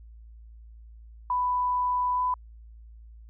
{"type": "tone with pitch glide", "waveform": "sine", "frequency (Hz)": [993, 999.9], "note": ["B5", "B5"], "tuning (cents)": [9, 21], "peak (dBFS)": -23, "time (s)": [1.3, 2.34], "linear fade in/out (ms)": 2, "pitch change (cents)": 12, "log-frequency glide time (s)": [2.14, 2.21], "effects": ["added 56 Hz sine -45 dBFS peak until 3.29 s"]}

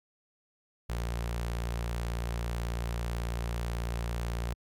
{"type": "tone with notch filter", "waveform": "sawtooth", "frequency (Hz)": 58.2, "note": "A#1", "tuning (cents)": -2, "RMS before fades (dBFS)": -33, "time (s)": [0.89, 4.54], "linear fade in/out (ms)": 10, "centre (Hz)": 270, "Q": 1.5, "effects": ["MP3 96 kbps"]}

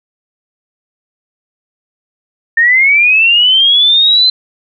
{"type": "linear sweep", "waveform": "sine", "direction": "up", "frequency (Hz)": [1802, 4092], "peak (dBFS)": -5, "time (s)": [2.57, 4.3], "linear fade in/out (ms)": 5, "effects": []}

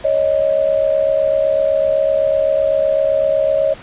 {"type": "tone pair together", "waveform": "sine", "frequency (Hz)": [554.4, 622.3], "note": ["C#5", "D#5"], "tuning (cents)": [0, 0], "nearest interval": "major second", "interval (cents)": 200, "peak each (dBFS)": -15, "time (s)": [0.04, 3.74], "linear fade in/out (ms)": 10, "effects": ["pink hiss -37 dBFS RMS until 3.82 s", "resampled to 8000 Hz"]}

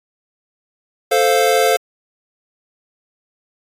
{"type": "chord", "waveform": "square", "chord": "F major", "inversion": "first", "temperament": "equal", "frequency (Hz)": [440, 523.3, 698.5], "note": ["A4", "C5", "F5"], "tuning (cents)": [0, 0, 0], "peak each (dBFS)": -17, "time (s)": [1.11, 1.77], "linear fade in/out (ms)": 10, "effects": ["AAC 48 kbps"]}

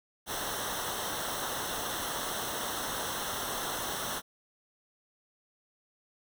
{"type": "noise with comb filter", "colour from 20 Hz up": "pink", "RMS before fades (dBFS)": -35, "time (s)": [0.26, 4.22], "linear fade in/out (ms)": 50, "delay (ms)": 0.42, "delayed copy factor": -0.8, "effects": []}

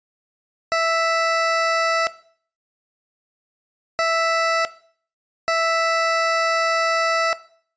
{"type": "tone bursts at uneven times", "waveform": "20% pulse", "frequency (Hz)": 659.3, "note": "E5", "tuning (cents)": 0, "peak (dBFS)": -12, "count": 3, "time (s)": [[0.72, 2.07], [3.99, 4.65], [5.48, 7.33]], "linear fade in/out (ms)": 0, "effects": ["noise-tail reverb RT60 0.5 s tail -17 dB re dry", "resampled to 16000 Hz"]}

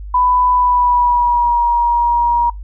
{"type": "tone with pitch glide", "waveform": "sine", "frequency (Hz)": [995, 950.6], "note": ["B5", "A#5"], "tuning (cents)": [13, 34], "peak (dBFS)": -10, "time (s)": [0.14, 2.5], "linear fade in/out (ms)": 5, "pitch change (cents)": -79, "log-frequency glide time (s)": [0.52, 1.62], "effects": ["noise-tail reverb RT60 0.2 s tail -24 dB re dry", "added 50 Hz sine -26 dBFS peak until 2.63 s"]}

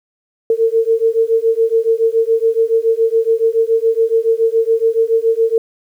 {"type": "beating tone pair", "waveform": "sine", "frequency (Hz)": [449.6, 456.7], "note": ["A4", "A#4"], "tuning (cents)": [37, -36], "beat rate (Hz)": 7.1, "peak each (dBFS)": -14, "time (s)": [0.5, 5.58], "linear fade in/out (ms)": 2, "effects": ["8-bit"]}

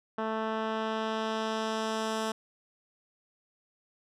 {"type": "tone with low-pass filter sweep", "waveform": "10% pulse", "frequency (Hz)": 220.4, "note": "A3", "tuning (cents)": 3, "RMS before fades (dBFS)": -32, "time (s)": [0.18, 2.32], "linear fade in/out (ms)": 5, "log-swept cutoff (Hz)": [1700, 9600], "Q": 0.86, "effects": []}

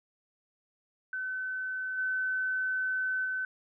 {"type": "tone with level steps", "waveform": "sine", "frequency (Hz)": 1519, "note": "F#6", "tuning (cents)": 45, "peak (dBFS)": [-32, -28, -30], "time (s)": [1.13, 3.45], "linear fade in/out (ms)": 2, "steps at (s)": [1.97, 3.24], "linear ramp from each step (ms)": 20, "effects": []}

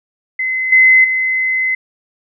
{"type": "tone with level steps", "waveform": "sine", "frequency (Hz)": 2046, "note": "C7", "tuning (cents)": -39, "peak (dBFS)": [-15, -5, -13], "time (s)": [0.39, 1.75], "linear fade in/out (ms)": 5, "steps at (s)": [0.72, 1.04], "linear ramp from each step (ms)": 5, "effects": []}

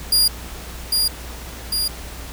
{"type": "tone with echo", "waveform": "sawtooth", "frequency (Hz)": 4831, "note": "D8", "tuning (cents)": 48, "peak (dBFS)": -10, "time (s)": [0.12, 0.28], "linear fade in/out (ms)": 5, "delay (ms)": 800, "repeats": 2, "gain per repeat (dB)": -3, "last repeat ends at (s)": 1.88, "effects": ["added 60 Hz sine -34 dBFS peak until 2.32 s", "pink hiss -36 dBFS RMS until 2.32 s"]}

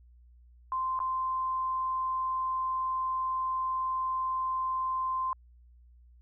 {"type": "tone with dropouts", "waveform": "sine", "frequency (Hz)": 1041, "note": "C6", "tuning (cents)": -9, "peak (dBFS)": -28, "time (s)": [0.72, 5.33], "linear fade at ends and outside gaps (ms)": 1, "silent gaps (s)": [0.991, 1.001], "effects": ["added 60 Hz sine -54 dBFS peak until 6.21 s"]}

